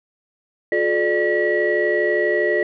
sine tone cluster, 357.7 / 430.1 / 595 / 1929 Hz, F4 / A4 / D5 / B6, +41 / -39 / +22 / -41 cents, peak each -21 dBFS, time 0.72-2.63 s, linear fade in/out 2 ms, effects tanh soft clip ceiling -8 dBFS

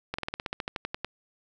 slowing click train, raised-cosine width 0.3 ms, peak -15 dBFS, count 14, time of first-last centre 0.14-1.046 s, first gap 45 ms, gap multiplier 1.07, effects none

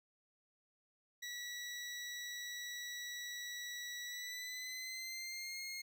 20% pulse tone with pitch glide, 1943 to 2143 Hz, B6 to C7, -29 to +41 cents, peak -38 dBFS, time 1.22-5.82 s, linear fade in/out 10 ms, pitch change +170 cents, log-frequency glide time 4.04-5.62 s, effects none

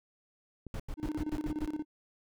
click, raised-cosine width 3 ms, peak -30 dBFS, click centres 0.667 s
brown noise bursts, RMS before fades -37 dBFS, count 7, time 0.74-1.661 s, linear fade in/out 2 ms, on 57 ms, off 87 ms
triangle tone with tremolo, 304.2 Hz, D#4, 39 cents flat, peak -29 dBFS, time 0.97-1.85 s, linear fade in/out 50 ms, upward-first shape square, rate 17 Hz, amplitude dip 80%
effects none

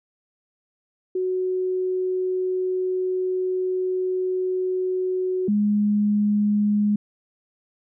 sine tone pair in turn, 370 / 207.7 Hz, F#4 / G#3, 0 / 0 cents, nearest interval minor seventh, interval 1000 cents, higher first, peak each -21 / -17 dBFS, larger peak second, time 1.15-5.48 / 5.48-6.96 s, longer first, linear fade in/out 5 ms, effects none

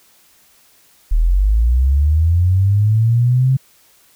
sine linear sweep, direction up, 36.71 to 134 Hz, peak -10 dBFS, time 1.11-3.57 s, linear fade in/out 10 ms, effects white hiss -52 dBFS RMS until 4.15 s

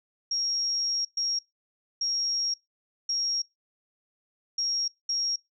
sine tone bursts at uneven times, 5588 Hz, F8, in tune, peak -25 dBFS, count 6, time 0.31-1.05 / 1.17-1.39 / 2.01-2.54 / 3.09-3.42 / 4.58-4.88 / 5.09-5.36 s, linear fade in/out 5 ms, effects noise-tail reverb RT60 0.2 s tail -25 dB re dry

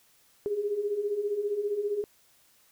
sine beating tone pair, 398.9 / 413.9 Hz, G4 / G#4, +30 / -6 cents, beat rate 15 Hz, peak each -34 / -28 dBFS, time 0.46-2.04 s, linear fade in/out 0 ms, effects white hiss -63 dBFS RMS until 2.71 s

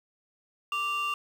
triangle tone pair together, 1174.7 / 2777 Hz, D6 / F7, 0 / -10 cents, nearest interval octave + minor third, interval 1490 cents, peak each -27 / -28 dBFS, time 0.72-1.14 s, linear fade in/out 2 ms, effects tanh soft clip ceiling -22 dBFS + 9-bit

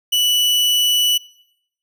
40% pulse tone, 2960 Hz, F#7, in tune, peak -13 dBFS, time 0.12-1.18 s, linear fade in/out 10 ms, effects noise-tail reverb RT60 0.8 s tail -23 dB re dry

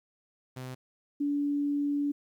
sawtooth / sine tone pair in turn, 128.4 / 287.6 Hz, C3 / D4, -32 / -36 cents, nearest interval octave + major second, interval 1396 cents, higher second, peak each -34 / -26 dBFS, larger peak second, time 0.56-0.75 / 1.2-2.12 s, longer second, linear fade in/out 10 ms, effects 11-bit

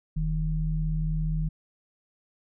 sine tone pair together, 41.58 / 157 Hz, E1 / D#3, +16 / +16 cents, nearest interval octave + major seventh, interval 2300 cents, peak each -27 dBFS, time 0.16-1.49 s, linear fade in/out 10 ms, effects none

